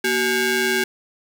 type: ring-modulated tone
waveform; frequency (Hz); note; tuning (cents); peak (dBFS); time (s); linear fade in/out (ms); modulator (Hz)
sawtooth; 614; D#5; -23; -11; 0.04-0.84; 5; 992
effects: none